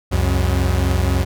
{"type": "tone pair together", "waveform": "40% pulse", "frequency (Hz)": [67.3, 90.98], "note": ["C2", "F#2"], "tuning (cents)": [49, -29], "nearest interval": "perfect fourth", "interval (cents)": 522, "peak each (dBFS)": -17, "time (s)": [0.11, 1.25], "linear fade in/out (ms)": 20, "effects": []}